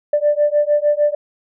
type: beating tone pair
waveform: sine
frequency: 587.3 / 593.9 Hz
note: D5 / D5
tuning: 0 / +19 cents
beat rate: 6.6 Hz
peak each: -15 dBFS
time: 0.13-1.15 s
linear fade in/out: 5 ms
effects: tanh soft clip ceiling -6 dBFS